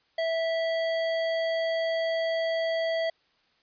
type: tone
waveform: square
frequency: 656 Hz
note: E5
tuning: 9 cents flat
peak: -26 dBFS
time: 0.18-3.1 s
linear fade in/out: 5 ms
effects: white hiss -67 dBFS RMS until 3.62 s + resampled to 11025 Hz